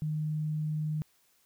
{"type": "tone", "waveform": "sine", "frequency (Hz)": 153.6, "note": "D#3", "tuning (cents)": -22, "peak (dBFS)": -29, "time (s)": [0.02, 1.02], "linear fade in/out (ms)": 0, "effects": ["white hiss -68 dBFS RMS until 1.45 s"]}